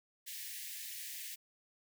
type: high-pass noise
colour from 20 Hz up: white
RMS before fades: -45 dBFS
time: 0.26-1.36 s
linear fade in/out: 20 ms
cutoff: 1700 Hz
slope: 96 dB/octave
effects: none